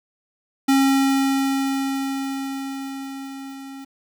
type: tone with level ramp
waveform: square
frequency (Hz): 271.4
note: C#4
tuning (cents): -36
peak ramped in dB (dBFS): -14 to -36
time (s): 0.68-3.85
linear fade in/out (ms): 10
effects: 9-bit